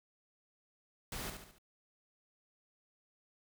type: noise with echo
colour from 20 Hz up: pink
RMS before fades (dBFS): -42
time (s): 1.12-1.3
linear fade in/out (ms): 2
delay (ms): 71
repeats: 4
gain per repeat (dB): -6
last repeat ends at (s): 1.584
effects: none